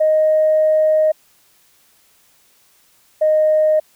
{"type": "tone pair in turn", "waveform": "sine", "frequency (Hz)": [622.3, 618.9], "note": ["D#5", "D#5"], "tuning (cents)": [0, -9], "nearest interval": "unison", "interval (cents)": 9, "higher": "first", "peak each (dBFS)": -10, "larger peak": "neither", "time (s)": [[0, 1.12], [3.21, 3.8]], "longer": "first", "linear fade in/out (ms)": 10, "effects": ["tanh soft clip ceiling -6 dBFS", "white hiss -55 dBFS RMS until 3.95 s"]}